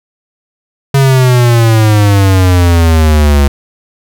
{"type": "exponential sweep", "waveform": "square", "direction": "down", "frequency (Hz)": [138.59, 69.7], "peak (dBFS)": -5, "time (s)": [0.94, 3.48], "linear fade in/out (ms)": 5, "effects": []}